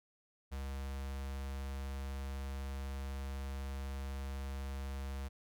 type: tone with notch filter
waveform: square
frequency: 68 Hz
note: C#2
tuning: 33 cents flat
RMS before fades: -41 dBFS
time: 0.51-5.29 s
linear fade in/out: 20 ms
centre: 290 Hz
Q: 1.4
effects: none